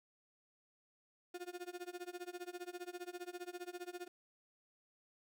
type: tone with tremolo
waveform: 35% pulse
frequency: 355.7 Hz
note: F4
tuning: 32 cents sharp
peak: -40 dBFS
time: 1.34-4.08 s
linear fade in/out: 5 ms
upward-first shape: sine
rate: 15 Hz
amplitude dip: 95%
effects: none